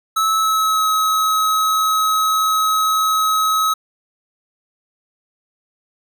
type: tone with pitch glide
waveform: square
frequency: 1300 to 1279.1 Hz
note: E6 to D#6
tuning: -24 to +47 cents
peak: -15 dBFS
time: 0.16-3.74 s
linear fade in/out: 10 ms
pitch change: -29 cents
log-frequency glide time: 0.38-0.87 s
effects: none